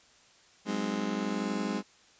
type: chord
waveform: 35% pulse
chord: Ab dominant seventh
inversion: third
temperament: just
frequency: 186.89 / 207.7 / 259.6 / 311.5 Hz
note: Gb3 / Ab3 / C4 / Eb4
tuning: +18 / 0 / -13 / +2 cents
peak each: -36 / -31 / -35 / -36 dBFS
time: 0.65-1.83 s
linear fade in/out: 50 ms
effects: white hiss -60 dBFS RMS until 2.19 s + resampled to 16000 Hz

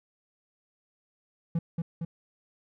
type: tone with echo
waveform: triangle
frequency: 166.6 Hz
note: E3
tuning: 19 cents sharp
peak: -22 dBFS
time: 1.55-1.59 s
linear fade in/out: 5 ms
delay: 230 ms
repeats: 2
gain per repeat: -3 dB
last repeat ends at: 2.05 s
effects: none

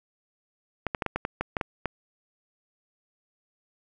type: clicks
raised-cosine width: 0.5 ms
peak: -12 dBFS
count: 10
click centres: 0.867 / 0.948 / 1.022 / 1.063 / 1.16 / 1.251 / 1.41 / 1.568 / 1.612 / 1.857 s
effects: none

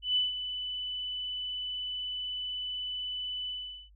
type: tone with ADSR envelope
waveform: sine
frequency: 2992 Hz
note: F#7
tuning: 19 cents sharp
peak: -23 dBFS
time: 0.02-3.9 s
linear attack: 140 ms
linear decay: 160 ms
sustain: -10 dB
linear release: 420 ms
effects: added 50 Hz sine -55 dBFS peak until 3.95 s

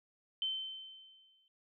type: tone with exponential decay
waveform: sine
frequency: 3085 Hz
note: G7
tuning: 28 cents flat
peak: -31 dBFS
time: 0.42-1.48 s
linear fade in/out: 1 ms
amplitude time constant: 230 ms
effects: none

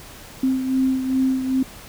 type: beating tone pair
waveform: sine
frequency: 261.6 / 264.1 Hz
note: C4 / C4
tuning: 0 / +16 cents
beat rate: 2.5 Hz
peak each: -18 / -26 dBFS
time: 0.43-1.63 s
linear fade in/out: 5 ms
effects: pink hiss -41 dBFS RMS until 1.88 s

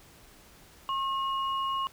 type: tone pair together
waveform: sine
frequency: 1080.7 / 2885 Hz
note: C#6 / F#7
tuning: -44 / -44 cents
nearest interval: octave + perfect fourth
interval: 1700 cents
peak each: -28 / -37 dBFS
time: 0.89-1.87 s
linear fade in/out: 0 ms
effects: pink hiss -55 dBFS RMS until 1.92 s

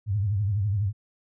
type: tone with vibrato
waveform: sine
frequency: 101.5 Hz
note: G#2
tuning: 39 cents flat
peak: -22 dBFS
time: 0.06-0.93 s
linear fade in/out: 50 ms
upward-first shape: triangle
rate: 12 Hz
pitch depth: 160 cents each way
effects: none

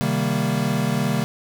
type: chord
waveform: square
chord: C minor seventh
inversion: none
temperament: equal with one note detuned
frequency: 132.72 / 155.56 / 196 / 233.1 Hz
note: C3 / Eb3 / G3 / Bb3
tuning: +25 / 0 / 0 / 0 cents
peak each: -26 dBFS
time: 0.01-1.24 s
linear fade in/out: 0 ms
effects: none

